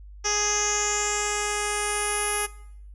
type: tone with low-pass filter sweep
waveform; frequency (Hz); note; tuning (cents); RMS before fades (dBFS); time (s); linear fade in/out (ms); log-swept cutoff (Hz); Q
10% pulse; 415.7; G#4; +2; -26; 0.24-2.47; 20; 5800 to 11000; 8.1
effects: noise-tail reverb RT60 0.7 s tail -20 dB re dry + added 50 Hz sine -41 dBFS peak until 2.94 s